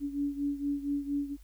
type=beating tone pair; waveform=sine; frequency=283.7 / 288 Hz; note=C#4 / D4; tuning=+40 / -34 cents; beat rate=4.3 Hz; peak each=-31 / -35 dBFS; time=0-1.37 s; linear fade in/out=50 ms; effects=added 50 Hz sine -50 dBFS peak until 1.43 s + white hiss -66 dBFS RMS until 1.43 s